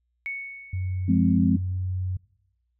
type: tone with exponential decay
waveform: sine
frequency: 2217 Hz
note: C#7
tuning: in tune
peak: -27 dBFS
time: 0.26-1.37 s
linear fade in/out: 0 ms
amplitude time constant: 240 ms
type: tone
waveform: sine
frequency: 92.3 Hz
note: F#2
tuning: 4 cents flat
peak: -25 dBFS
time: 0.73-2.17 s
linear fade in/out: 5 ms
type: chord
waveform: sine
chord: F minor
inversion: none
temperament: equal with one note detuned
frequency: 174.61 / 208.7 / 261.6 Hz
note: F3 / Ab3 / C4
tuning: 0 / +9 / 0 cents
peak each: -22 dBFS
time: 1.08-1.57 s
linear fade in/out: 10 ms
effects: noise-tail reverb RT60 0.8 s tail -23 dB re dry + added 60 Hz sine -70 dBFS peak until 2.79 s